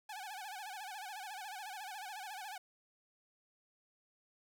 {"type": "tone with vibrato", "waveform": "sawtooth", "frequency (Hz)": 799, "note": "G5", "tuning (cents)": 33, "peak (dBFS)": -40, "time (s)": [0.09, 2.58], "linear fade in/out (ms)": 5, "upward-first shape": "sine", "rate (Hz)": 14, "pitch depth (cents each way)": 150, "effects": ["13-bit"]}